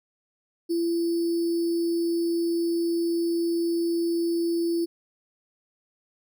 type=tone with sample-and-hold; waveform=sine; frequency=338.1 Hz; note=E4; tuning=44 cents sharp; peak=-22 dBFS; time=0.69-4.86 s; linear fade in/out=20 ms; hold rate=4900 Hz; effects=none